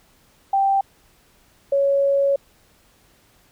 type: tone pair in turn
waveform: sine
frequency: 784 / 556.3 Hz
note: G5 / C#5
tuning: 0 / +6 cents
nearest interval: tritone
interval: 594 cents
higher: first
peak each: -15 dBFS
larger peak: neither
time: 0.53-0.81 / 1.72-2.36 s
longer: second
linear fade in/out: 5 ms
effects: pink hiss -57 dBFS RMS until 3.51 s